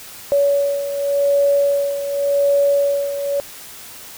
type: beating tone pair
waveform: sine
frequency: 565 / 565.88 Hz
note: C#5 / C#5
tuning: +33 / +36 cents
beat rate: 0.88 Hz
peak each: -15 / -21 dBFS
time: 0.32-3.4 s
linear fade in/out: 0 ms
effects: white hiss -37 dBFS RMS until 4.17 s